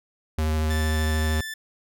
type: tone with vibrato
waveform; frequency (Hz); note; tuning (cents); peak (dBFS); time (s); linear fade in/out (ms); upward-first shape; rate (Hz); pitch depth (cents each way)
square; 78; D#2; +5; -22; 0.38-1.41; 5; square; 13; 10
type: tone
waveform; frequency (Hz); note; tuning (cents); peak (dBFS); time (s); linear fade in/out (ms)
sawtooth; 1760; A6; 0; -28; 0.7-1.54; 5
effects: none